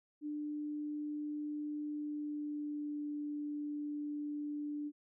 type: tone with pitch glide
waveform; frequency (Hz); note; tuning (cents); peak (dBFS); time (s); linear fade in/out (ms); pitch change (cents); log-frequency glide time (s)
sine; 297.7 to 294.6; D4 to D4; +24 to +6; -37; 0.21-4.92; 50; -18; 1.86-3.09
effects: none